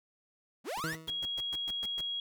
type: linear sweep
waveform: 45% pulse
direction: up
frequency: 167.6 to 2063 Hz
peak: -35 dBFS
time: 0.64-0.97 s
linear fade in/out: 50 ms
type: noise bursts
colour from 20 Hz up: pink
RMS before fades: -46 dBFS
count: 9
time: 0.77-2.009 s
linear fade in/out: 2 ms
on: 31 ms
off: 120 ms
type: tone with exponential decay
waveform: 20% pulse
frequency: 160.5 Hz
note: E3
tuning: 46 cents flat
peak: -28 dBFS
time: 0.84-1.3 s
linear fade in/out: 0 ms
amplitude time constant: 100 ms
type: tone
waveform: sine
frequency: 3300 Hz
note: G#7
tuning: 12 cents flat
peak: -33 dBFS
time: 1.08-2.2 s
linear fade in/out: 2 ms
effects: none